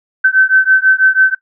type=beating tone pair; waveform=sine; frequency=1532 / 1538.1 Hz; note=G6 / G6; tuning=-40 / -33 cents; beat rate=6.1 Hz; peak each=-10 dBFS; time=0.24-1.35 s; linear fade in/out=10 ms; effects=noise-tail reverb RT60 0.1 s tail -18 dB re dry